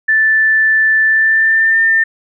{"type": "tone with pitch glide", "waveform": "sine", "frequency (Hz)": [1760, 1801.1], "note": ["A6", "A6"], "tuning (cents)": [0, 40], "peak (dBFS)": -8, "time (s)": [0.08, 2.04], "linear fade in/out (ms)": 10, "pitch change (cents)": 40, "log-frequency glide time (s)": [1.05, 1.82], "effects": []}